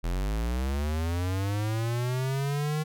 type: linear sweep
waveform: square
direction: up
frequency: 40.76 to 155.56 Hz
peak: -27 dBFS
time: 0.03-2.84 s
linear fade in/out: 20 ms
effects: none